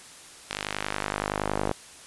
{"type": "tone with band-pass filter sweep", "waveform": "sawtooth", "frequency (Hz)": 50.7, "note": "G#1", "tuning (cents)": -41, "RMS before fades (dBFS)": -31, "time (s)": [0.5, 1.72], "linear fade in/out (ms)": 5, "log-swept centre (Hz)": [3300, 630], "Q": 0.85, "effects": ["white hiss -47 dBFS RMS until 2.06 s", "resampled to 24000 Hz"]}